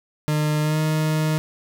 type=tone with pitch glide; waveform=40% pulse; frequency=151.5 to 155.49 Hz; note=D#3 to D#3; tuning=-46 to -1 cents; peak=-18 dBFS; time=0.28-1.38 s; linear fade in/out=0 ms; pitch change=+45 cents; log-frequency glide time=0.61-0.79 s; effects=none